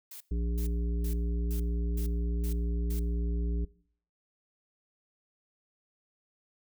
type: noise bursts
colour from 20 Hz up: blue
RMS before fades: -45 dBFS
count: 7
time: 0.11-2.995 s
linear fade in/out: 5 ms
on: 95 ms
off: 370 ms
type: harmonic tone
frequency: 58.27 Hz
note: A#1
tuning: in tune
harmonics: 1 / 3 / 5 / 7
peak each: -28 / -38 / -42 / -45 dBFS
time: 0.31-3.65 s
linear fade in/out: 5 ms
effects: noise-tail reverb RT60 0.6 s tail -22 dB re dry